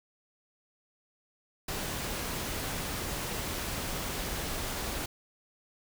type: noise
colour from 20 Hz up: pink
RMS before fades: -35 dBFS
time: 1.68-5.06 s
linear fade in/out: 5 ms
effects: none